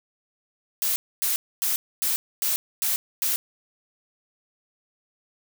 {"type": "noise bursts", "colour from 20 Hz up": "blue", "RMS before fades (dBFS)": -24, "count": 7, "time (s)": [0.82, 3.36], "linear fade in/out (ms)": 0, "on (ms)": 140, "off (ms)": 260, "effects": []}